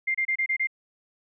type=tone bursts; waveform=sine; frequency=2104 Hz; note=C7; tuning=9 cents sharp; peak=-22 dBFS; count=6; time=0.07-0.672 s; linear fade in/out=10 ms; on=77 ms; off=28 ms; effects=none